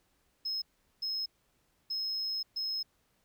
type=tone bursts at uneven times; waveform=sine; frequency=5160 Hz; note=E8; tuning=38 cents flat; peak=-29 dBFS; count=4; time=0.45-0.62 / 1.02-1.26 / 1.9-2.43 / 2.56-2.83 s; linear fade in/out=10 ms; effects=tanh soft clip ceiling -31 dBFS + pink hiss -73 dBFS RMS until 3.24 s